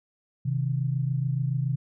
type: tone pair together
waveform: sine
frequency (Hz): 130 / 157.07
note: C3 / D#3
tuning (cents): -11 / +17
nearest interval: minor third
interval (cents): 328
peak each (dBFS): -25 / -29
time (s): 0.45-1.76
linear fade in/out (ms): 10
effects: none